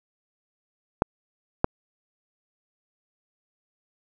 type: clicks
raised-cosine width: 1 ms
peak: -4 dBFS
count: 2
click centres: 1.021 / 1.644 s
effects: none